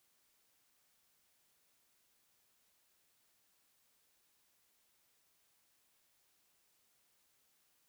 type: silence
effects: white hiss -75 dBFS RMS until 7.88 s